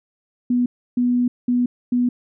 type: tone bursts at uneven times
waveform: sine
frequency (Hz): 245.4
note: B3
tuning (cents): -11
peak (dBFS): -15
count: 4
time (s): 0.5-0.66 / 0.97-1.28 / 1.48-1.66 / 1.92-2.09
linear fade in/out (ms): 5
effects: none